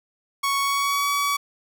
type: tone with pitch glide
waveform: sawtooth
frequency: 1111 to 1137 Hz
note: C#6 to C#6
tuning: +4 to +44 cents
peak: -17 dBFS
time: 0.43-1.37 s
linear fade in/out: 10 ms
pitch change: +40 cents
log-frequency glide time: 0.59-1.1 s
effects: none